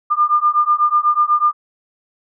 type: beating tone pair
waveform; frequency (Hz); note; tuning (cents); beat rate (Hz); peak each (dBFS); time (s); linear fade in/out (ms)
sine; 1200 / 1208.1; D6 / D6; +37 / +49; 8.1; -15; 0.1-1.53; 20
effects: none